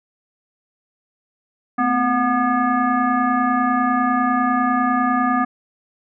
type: tone with frequency modulation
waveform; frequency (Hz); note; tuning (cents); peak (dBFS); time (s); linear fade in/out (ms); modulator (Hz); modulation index
sine; 735; F#5; -12; -15; 1.78-5.45; 10; 480; 1.6
effects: none